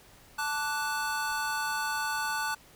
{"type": "chord", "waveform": "square", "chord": "D major", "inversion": "second", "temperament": "equal with one note detuned", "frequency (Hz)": [880, 1161.2, 1480], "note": ["A5", "D6", "F#6"], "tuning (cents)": [0, -20, 0], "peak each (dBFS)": [-34, -38, -33], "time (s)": [0.38, 2.55], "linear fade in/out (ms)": 10, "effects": ["pink hiss -56 dBFS RMS until 2.75 s"]}